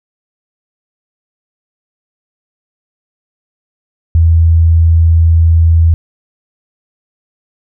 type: tone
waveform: sine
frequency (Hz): 82.41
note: E2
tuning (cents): 0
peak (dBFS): -4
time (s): 4.15-5.94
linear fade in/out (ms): 0
effects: none